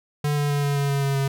square tone with pitch steps, 146.83 / 145.4 / 143.97 / 142.57 / 141.17 / 139.8 / 138.43 / 137.08 Hz, D3 / D3 / D3 / C#3 / C#3 / C#3 / C#3 / C#3, 0 / -17 / -34 / +49 / +32 / +15 / -2 / -19 cents, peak -21 dBFS, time 0.24-1.28 s, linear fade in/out 5 ms, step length 130 ms, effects none

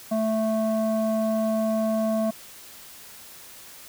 square tone with low-pass filter, 220 Hz, A3, in tune, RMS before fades -24 dBFS, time 0.11-2.31 s, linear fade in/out 10 ms, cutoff 790 Hz, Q 6, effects white hiss -45 dBFS RMS until 3.88 s

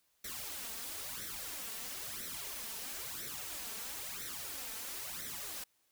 white noise with flanger, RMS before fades -43 dBFS, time 0.24-5.64 s, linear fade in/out 5 ms, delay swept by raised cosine 0.51 to 4.51 ms, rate 1 Hz, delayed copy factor +0.75, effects white hiss -75 dBFS RMS until 5.91 s

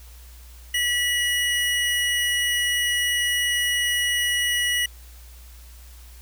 square tone pair together, 1949.5 / 2910 Hz, B6 / F#7, -23 / -29 cents, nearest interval perfect fifth, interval 694 cents, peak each -24 dBFS, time 0.74-4.86 s, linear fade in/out 5 ms, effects added 60 Hz sine -42 dBFS peak until 6.21 s + white hiss -51 dBFS RMS until 6.21 s

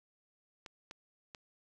clicks, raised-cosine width 0.2 ms, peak -29 dBFS, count 3, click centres 0.662 / 0.911 / 1.348 s, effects none

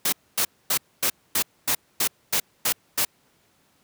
white noise bursts, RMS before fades -22 dBFS, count 10, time 0.05-3.05 s, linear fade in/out 5 ms, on 75 ms, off 250 ms, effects pink hiss -63 dBFS RMS until 3.83 s + high-pass 100 Hz 12 dB/octave

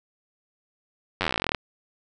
slowing click train, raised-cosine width 0.3 ms, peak -8 dBFS, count 20, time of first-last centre 1.21-1.548 s, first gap 10 ms, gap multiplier 1.06, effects none

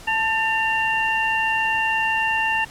sine tone cluster, 883 / 1793 / 2767 Hz, A5 / A6 / F7, +6 / +32 / -17 cents, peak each -23 dBFS, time 0.07-2.65 s, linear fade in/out 10 ms, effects pink hiss -42 dBFS RMS until 2.7 s + low-pass 11000 Hz 12 dB/octave

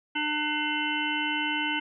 harmonic tone, 300 Hz, D4, 37 cents sharp, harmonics 1 / 3 / 5 / 7 / 9 / 10, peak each -33 / -33 / -33 / -33 / -33 / -33 dBFS, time 0.15-1.8 s, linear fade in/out 10 ms, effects none

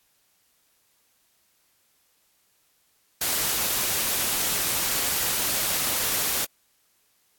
white noise, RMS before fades -25 dBFS, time 3.21-6.45 s, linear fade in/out 5 ms, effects white hiss -66 dBFS RMS until 7.38 s + AAC 64 kbps

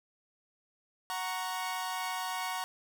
sawtooth chord, F# major, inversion none, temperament equal, 740 / 932.3 / 1108.7 Hz, F#5 / A#5 / C#6, 0 / 0 / 0 cents, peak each -34 / -34 / -35 dBFS, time 1.1-2.64 s, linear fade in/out 0 ms, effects none

